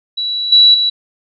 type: tone with level steps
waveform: sine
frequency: 3926 Hz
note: B7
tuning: 11 cents flat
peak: -16 / -4 / -11 dBFS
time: 0.17-0.9 s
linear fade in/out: 10 ms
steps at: 0.52 / 0.74 s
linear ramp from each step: 5 ms
effects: none